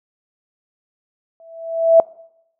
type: tone with exponential growth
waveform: sine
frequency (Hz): 659.3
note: E5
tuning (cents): 0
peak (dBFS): -3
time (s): 1.4-2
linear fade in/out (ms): 1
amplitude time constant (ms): 130
effects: noise-tail reverb RT60 0.8 s tail -24 dB re dry